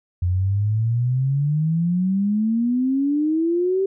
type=exponential sweep; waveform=sine; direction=up; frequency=87.31 to 392 Hz; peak=-17 dBFS; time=0.22-3.86 s; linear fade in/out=5 ms; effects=none